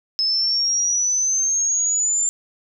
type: exponential sweep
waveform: sine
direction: up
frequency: 5180 to 7250 Hz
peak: -17 dBFS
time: 0.19-2.29 s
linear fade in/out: 0 ms
effects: none